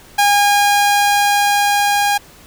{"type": "tone with level ramp", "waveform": "sawtooth", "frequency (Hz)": 815, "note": "G#5", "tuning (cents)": -33, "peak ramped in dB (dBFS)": [-6, -9], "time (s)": [0.18, 2.18], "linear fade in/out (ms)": 10, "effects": ["pink hiss -43 dBFS RMS until 2.46 s"]}